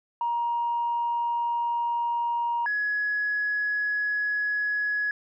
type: tone pair in turn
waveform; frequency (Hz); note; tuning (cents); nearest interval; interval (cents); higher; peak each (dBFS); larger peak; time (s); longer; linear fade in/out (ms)
sine; 944 / 1682; A#5 / G#6; +22 / +22; minor seventh; 1000; second; -23; neither; 0.21-2.66 / 2.66-5.11; neither; 2
effects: tanh soft clip ceiling -19 dBFS